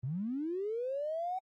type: linear sweep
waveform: triangle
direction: up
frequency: 116.54 to 759 Hz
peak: -29 dBFS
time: 0.03-1.39 s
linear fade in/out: 10 ms
effects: tanh soft clip ceiling -31 dBFS + AAC 48 kbps